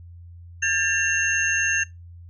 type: tone cluster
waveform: sine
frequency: 1609 / 1772 / 2740 / 6380 Hz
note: G6 / A6 / F7 / G8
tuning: +45 / +12 / -34 / +30 cents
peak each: -25 dBFS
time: 0.62-1.84 s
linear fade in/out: 10 ms
effects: noise-tail reverb RT60 0.2 s tail -22 dB re dry + added 86 Hz sine -40 dBFS peak until 2.29 s